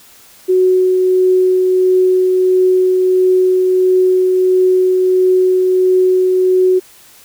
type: tone with tremolo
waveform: sine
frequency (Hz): 370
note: F#4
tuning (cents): 0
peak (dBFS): -7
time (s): 0.48-6.8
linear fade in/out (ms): 20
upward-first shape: triangle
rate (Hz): 1.5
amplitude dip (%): 25
effects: white hiss -43 dBFS RMS until 7.24 s